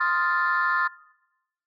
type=chord; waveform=sine; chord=F dominant seventh; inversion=second; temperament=equal; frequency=1046.5 / 1244.5 / 1396.9 / 1760 Hz; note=C6 / Eb6 / F6 / A6; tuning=0 / 0 / 0 / 0 cents; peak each=-25 / -28 / -25 / -24 dBFS; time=0-0.88 s; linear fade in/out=10 ms; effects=noise-tail reverb RT60 0.9 s tail -21 dB re dry + tanh soft clip ceiling -14 dBFS